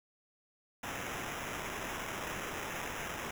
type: noise with sample-and-hold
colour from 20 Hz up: blue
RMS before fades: -40 dBFS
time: 0.83-3.31 s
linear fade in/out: 5 ms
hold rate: 4410 Hz
effects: none